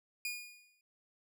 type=tone with exponential decay; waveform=sawtooth; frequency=2443 Hz; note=D#7; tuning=32 cents flat; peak=-31 dBFS; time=0.25-0.81 s; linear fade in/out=2 ms; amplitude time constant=120 ms; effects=none